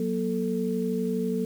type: tone cluster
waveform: sine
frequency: 184.7 / 236.9 / 440.5 Hz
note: F#3 / A#3 / A4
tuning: -3 / +28 / +2 cents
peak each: -29 dBFS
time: 0-1.45 s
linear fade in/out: 2 ms
effects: 8-bit